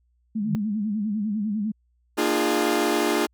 sine tone with vibrato, 210.7 Hz, G#3, 25 cents sharp, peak -23 dBFS, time 0.35-1.72 s, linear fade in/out 10 ms, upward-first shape sine, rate 10 Hz, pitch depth 94 cents each way
sine tone with exponential growth, 154.8 Hz, D#3, 9 cents flat, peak -18 dBFS, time 0.38-0.55 s, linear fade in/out 0 ms, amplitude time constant 36 ms
sawtooth chord, Bb dominant seventh, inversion none, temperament equal with one note detuned, 233.1 / 301.4 / 349.2 / 415.3 Hz, Bb3 / D4 / F4 / Ab4, 0 / +45 / 0 / 0 cents, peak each -26 / -21 / -21 / -22 dBFS, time 2.17-3.27 s, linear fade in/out 20 ms
effects added 60 Hz sine -63 dBFS peak until 3.33 s

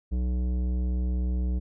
sine tone with tanh clipping, 61.74 Hz, B1, in tune, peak -26 dBFS, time 0.11-1.6 s, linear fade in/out 20 ms, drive 13 dB, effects none

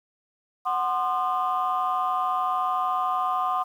sine chord, C diminished, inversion second, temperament equal with one note detuned, 740 / 1046.5 / 1216.8 Hz, Gb5 / C6 / Eb6, 0 / 0 / -39 cents, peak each -26 dBFS, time 0.65-3.64 s, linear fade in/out 20 ms, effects tanh soft clip ceiling -16 dBFS + 9-bit

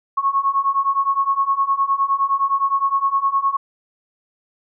sine beating tone pair, 1093 / 1102.7 Hz, C#6 / C#6, -25 / -9 cents, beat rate 9.7 Hz, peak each -20 / -18 dBFS, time 0.17-3.57 s, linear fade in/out 10 ms, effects none

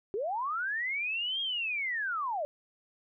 sine linear two-way sweep, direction up then down, 371 to 3272 to 558 Hz, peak -30 dBFS, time 0.14-2.45 s, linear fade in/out 0 ms, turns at 1.41 s, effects none

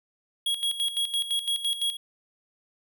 square tone with tremolo, 3310 Hz, G#7, 6 cents flat, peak -24 dBFS, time 0.46-1.97 s, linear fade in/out 5 ms, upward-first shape square, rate 5.9 Hz, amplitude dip 70%, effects none

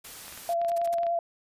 white noise, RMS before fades -43 dBFS, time 0.04-0.54 s, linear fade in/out 10 ms
clicks, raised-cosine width 0.3 ms, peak -28 dBFS, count 12, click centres 0.281 / 0.325 / 0.376 / 0.616 / 0.648 / 0.718 / 0.816 / 0.875 / 0.939 / 0.984 / 1.033 / 1.067 s
sine tone with vibrato, 683 Hz, F5, 39 cents flat, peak -24 dBFS, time 0.49-1.19 s, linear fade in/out 2 ms, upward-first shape triangle, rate 9.8 Hz, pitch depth 21 cents each way
white noise bursts, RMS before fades -43 dBFS, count 4, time 0.68-0.945 s, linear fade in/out 5 ms, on 22 ms, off 59 ms
effects resampled to 32000 Hz

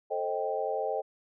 sine chord, A half-diminished seventh, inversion none, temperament equal with one note detuned, 440 / 529.3 / 622.3 / 784 Hz, A4 / C5 / Eb5 / G5, 0 / +20 / 0 / 0 cents, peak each -34 dBFS, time 0.1-1.02 s, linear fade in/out 20 ms, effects none

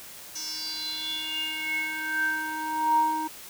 square tone with band-pass filter sweep, 312.9 Hz, D#4, 10 cents sharp, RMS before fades -29 dBFS, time 0.35-3.28 s, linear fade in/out 10 ms, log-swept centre 5900 to 750 Hz, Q 8.7, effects white hiss -44 dBFS RMS until 3.49 s

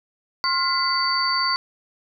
sine tone cluster, 1062 / 1407 / 2019 / 4572 Hz, C6 / F6 / B6 / D8, +25 / +12 / +38 / -47 cents, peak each -23 / -28 / -30 / -22 dBFS, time 0.44-1.56 s, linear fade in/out 0 ms, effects none

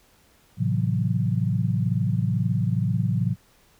sine chord, F# half-diminished seventh, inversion first, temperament just, 111 / 133.2 / 166.5 / 185 Hz, A2 / C3 / E3 / F#3, +16 / +31 / +18 / 0 cents, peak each -24 / -26 / -27 / -28 dBFS, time 0.57-3.36 s, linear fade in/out 50 ms, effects pink hiss -59 dBFS RMS until 3.79 s

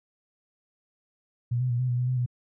sine tone with pitch steps, 120.4 / 126.8 / 120.3 / 127.1 / 122.3 / 124.6 / 127.6 / 123 Hz, B2 / B2 / B2 / C3 / B2 / B2 / C3 / B2, -44 / +46 / -45 / -50 / -16 / +16 / -43 / -7 cents, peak -23 dBFS, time 1.51-2.262 s, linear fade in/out 10 ms, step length 94 ms, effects none

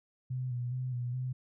sine tone with vibrato, 125 Hz, B2, 21 cents sharp, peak -32 dBFS, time 0.3-1.33 s, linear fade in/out 10 ms, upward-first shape square, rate 2.4 Hz, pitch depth 38 cents each way, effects none

